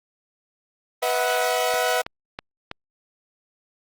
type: chord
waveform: sawtooth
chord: B suspended fourth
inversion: none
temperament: equal with one note detuned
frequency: 493.9 / 643.8 / 740 Hz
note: B4 / E5 / F#5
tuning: 0 / -41 / 0 cents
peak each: -21 dBFS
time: 1.02-2.02 s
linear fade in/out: 10 ms
type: click train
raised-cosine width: 0.3 ms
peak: -15 dBFS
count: 4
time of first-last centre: 1.74-2.714 s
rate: 3.08 Hz
effects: Opus 24 kbps